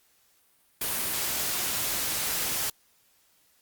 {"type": "noise", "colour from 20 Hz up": "white", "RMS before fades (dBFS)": -29, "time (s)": [0.81, 2.7], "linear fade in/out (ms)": 5, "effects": ["white hiss -65 dBFS RMS until 3.61 s", "Opus 48 kbps"]}